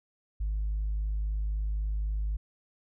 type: tone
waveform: sine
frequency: 51.91 Hz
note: G#1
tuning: in tune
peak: -26 dBFS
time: 0.4-2.37 s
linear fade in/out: 10 ms
effects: tanh soft clip ceiling -25 dBFS